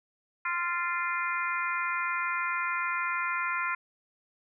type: harmonic tone with a mistuned harmonic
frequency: 346.8 Hz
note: F4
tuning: 12 cents flat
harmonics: 3 / 4 / 5 / 6 / 7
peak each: -33 / -32 / -37 / -35 / -37 dBFS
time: 0.45-3.75 s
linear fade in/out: 5 ms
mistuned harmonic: 5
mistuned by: +29 cents
effects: none